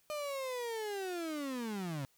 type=linear sweep; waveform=35% pulse; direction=down; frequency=609 to 130.9 Hz; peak=-35 dBFS; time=0.1-2.05 s; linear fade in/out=0 ms; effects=white hiss -71 dBFS RMS until 2.17 s